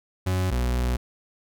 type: tone pair in turn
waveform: 40% pulse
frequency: 92.5 / 61.29 Hz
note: F#2 / B1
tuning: 0 / -13 cents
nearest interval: perfect fifth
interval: 713 cents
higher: first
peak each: -21 dBFS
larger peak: neither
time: 0.26-0.51 / 0.51-0.97 s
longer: second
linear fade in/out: 10 ms
effects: none